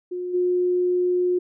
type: tone with level steps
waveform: sine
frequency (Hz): 359.3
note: F4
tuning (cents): +49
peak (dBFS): -26 / -18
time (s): 0.11-1.39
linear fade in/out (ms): 10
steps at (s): 0.33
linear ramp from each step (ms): 20
effects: none